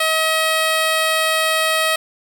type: tone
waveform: 10% pulse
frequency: 637 Hz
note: D#5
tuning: 41 cents sharp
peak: -7 dBFS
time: 0-1.96 s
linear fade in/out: 5 ms
effects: 7-bit